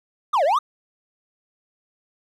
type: exponential two-way sweep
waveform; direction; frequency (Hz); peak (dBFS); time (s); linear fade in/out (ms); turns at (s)
triangle; down then up; 1291 to 528 to 1291; -14; 0.33-0.59; 10; 0.44
effects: none